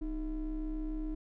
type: ring-modulated tone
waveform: triangle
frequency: 171.6 Hz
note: F3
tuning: 30 cents flat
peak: -28 dBFS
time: 0.01-1.15 s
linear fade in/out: 10 ms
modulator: 138 Hz
effects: tanh soft clip ceiling -25 dBFS